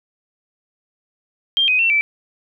sine tone with pitch steps, 3187 / 2508 / 2702 / 2321 Hz, G7 / D#7 / E7 / D7, +28 / +13 / +42 / -21 cents, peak -13 dBFS, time 1.57-2.01 s, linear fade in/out 0 ms, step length 110 ms, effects none

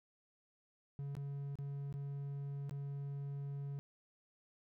triangle tone with dropouts, 140.6 Hz, C#3, 25 cents sharp, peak -38 dBFS, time 0.99-3.79 s, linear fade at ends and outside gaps 0 ms, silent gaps 1.152-1.167 / 1.555-1.587 / 1.926-1.94 / 2.695-2.71 s, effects none

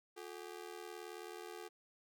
sawtooth ring-modulated tone, 395.8 Hz, G4, 17 cents sharp, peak -40 dBFS, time 0.16-1.69 s, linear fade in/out 20 ms, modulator 39.4 Hz, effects none

